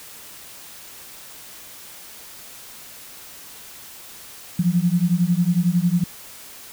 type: beating tone pair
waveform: sine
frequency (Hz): 170 / 181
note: F3 / F#3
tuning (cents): -46 / -38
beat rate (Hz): 11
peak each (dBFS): -19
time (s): 4.59-6.04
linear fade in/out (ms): 5
effects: white hiss -41 dBFS RMS until 6.72 s